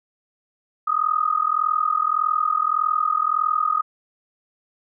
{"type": "tone with amplitude modulation", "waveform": "sine", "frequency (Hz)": 1244.5, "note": "D#6", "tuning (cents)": 0, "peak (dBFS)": -14, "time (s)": [0.87, 3.82], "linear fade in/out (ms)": 10, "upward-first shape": "sine", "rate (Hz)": 41.7, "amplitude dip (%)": 90, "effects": []}